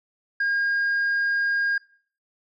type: tone with tanh clipping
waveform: sine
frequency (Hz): 1620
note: G#6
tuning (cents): -43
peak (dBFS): -21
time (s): 0.4-1.78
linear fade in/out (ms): 5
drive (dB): 1
effects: noise-tail reverb RT60 0.5 s tail -22 dB re dry